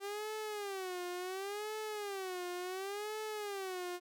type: tone with vibrato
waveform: sawtooth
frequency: 392.3 Hz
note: G4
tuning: 1 cent sharp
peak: -35 dBFS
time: 0-4 s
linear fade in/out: 50 ms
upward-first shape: sine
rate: 0.7 Hz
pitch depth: 170 cents each way
effects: none